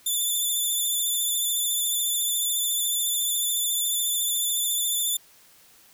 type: tone with vibrato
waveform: 5% pulse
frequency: 3520 Hz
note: A7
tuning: in tune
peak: -16 dBFS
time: 0.06-5.17 s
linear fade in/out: 5 ms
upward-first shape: triangle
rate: 14 Hz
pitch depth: 43 cents each way
effects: white hiss -55 dBFS RMS until 5.93 s